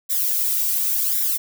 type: noise with flanger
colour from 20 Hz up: violet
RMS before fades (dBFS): -21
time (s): 0.09-1.38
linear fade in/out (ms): 20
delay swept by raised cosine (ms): 0.54 to 2.14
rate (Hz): 0.91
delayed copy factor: +0.7
effects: none